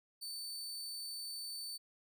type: tone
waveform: sawtooth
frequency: 4536 Hz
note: C#8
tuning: 39 cents sharp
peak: -39 dBFS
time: 0.21-1.78 s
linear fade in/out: 20 ms
effects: none